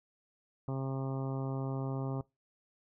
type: harmonic tone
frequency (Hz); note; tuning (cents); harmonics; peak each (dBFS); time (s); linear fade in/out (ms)
134.1; C3; +43; 1 / 2 / 3 / 4 / 5 / 6 / 7 / 8 / 9; -34 / -40 / -44 / -46 / -48 / -50 / -51 / -52 / -53; 0.68-2.21; 2
effects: noise-tail reverb RT60 0.2 s tail -21 dB re dry